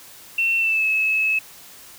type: tone with pitch glide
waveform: sine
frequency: 2700 to 2590 Hz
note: E7 to E7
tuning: +41 to -31 cents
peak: -17 dBFS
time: 0.38-1.39 s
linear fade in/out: 5 ms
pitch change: -72 cents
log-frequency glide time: 0.58-0.86 s
effects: white hiss -44 dBFS RMS until 1.98 s